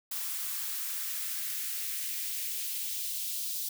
blue noise with high-pass filter sweep, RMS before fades -35 dBFS, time 0.11-3.69 s, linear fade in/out 5 ms, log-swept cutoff 950 to 3900 Hz, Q 1.4, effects none

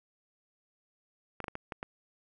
clicks, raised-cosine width 0.5 ms, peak -22 dBFS, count 6, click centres 1.403 / 1.442 / 1.482 / 1.554 / 1.722 / 1.829 s, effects none

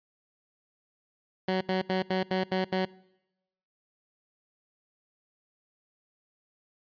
15% pulse tone bursts, 187.1 Hz, F#3, 20 cents sharp, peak -19 dBFS, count 7, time 1.48-2.852 s, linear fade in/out 5 ms, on 130 ms, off 77 ms, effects noise-tail reverb RT60 0.9 s tail -23 dB re dry + resampled to 11025 Hz

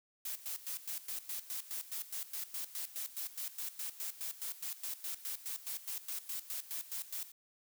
blue noise with tremolo, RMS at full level -40 dBFS, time 0.25-7.32 s, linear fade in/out 5 ms, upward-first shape square, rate 4.8 Hz, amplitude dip 80%, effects none

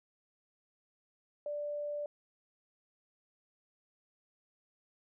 sine tone, 587.3 Hz, D5, in tune, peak -35 dBFS, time 1.46-2.06 s, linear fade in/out 2 ms, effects none

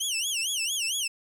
20% pulse tone with vibrato, 2976 Hz, F#7, 9 cents sharp, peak -21 dBFS, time 0-1.08 s, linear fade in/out 10 ms, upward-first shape sine, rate 4.4 Hz, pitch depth 220 cents each way, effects 10-bit

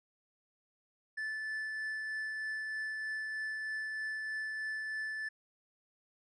triangle tone with tremolo, 1748 Hz, A6, 12 cents flat, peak -33 dBFS, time 1.17-5.29 s, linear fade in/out 10 ms, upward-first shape triangle, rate 3.2 Hz, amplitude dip 25%, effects resampled to 22050 Hz

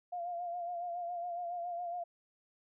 sine tone with vibrato, 698.5 Hz, F5, in tune, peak -36 dBFS, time 0.12-2.04 s, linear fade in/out 10 ms, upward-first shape sine, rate 7.2 Hz, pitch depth 43 cents each way, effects none

